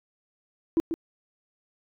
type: tone with echo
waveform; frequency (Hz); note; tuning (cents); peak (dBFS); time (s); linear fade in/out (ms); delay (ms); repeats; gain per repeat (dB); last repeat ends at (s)
sine; 329.6; E4; 0; -17; 0.77-0.8; 0; 140; 1; -8; 0.94
effects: tanh soft clip ceiling -15 dBFS